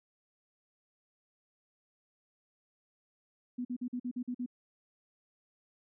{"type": "tone bursts", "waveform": "sine", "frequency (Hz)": 246.9, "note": "B3", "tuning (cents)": 0, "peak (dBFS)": -33, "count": 8, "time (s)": [3.58, 4.462], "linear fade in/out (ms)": 10, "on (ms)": 70, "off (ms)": 46, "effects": []}